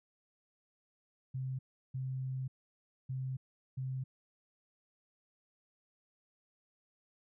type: tone bursts at uneven times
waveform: sine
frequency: 130.81 Hz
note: C3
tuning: in tune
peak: -35 dBFS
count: 4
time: 1.34-1.59 / 1.94-2.48 / 3.09-3.37 / 3.77-4.04 s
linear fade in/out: 10 ms
effects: none